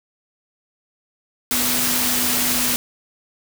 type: tone in noise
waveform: sine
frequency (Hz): 247.3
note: B3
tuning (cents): +3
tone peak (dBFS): -28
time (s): 1.51-2.76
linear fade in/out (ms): 0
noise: white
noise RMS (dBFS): -20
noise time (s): 1.51-2.76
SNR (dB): -11
effects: none